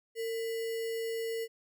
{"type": "tone with sample-and-hold", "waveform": "sine", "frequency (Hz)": 454.3, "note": "A#4", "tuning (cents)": -45, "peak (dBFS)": -32, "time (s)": [0.15, 1.48], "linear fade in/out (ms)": 50, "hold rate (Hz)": 2450, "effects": []}